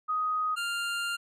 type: tone pair in turn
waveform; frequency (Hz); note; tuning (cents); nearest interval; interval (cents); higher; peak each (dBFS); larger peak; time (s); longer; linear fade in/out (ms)
sine / 25% pulse; 1251 / 1397.2; D#6 / F6; +9 / 0; major second; 191; second; -26; neither; 0.08-0.56 / 0.56-1.17; second; 20
effects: low-pass 11000 Hz 12 dB/octave